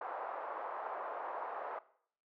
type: band-pass noise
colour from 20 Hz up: white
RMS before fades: -42 dBFS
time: 0.01-1.79 s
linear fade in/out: 5 ms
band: 540 to 1100 Hz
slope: 24 dB/octave
effects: noise-tail reverb RT60 0.6 s tail -18 dB re dry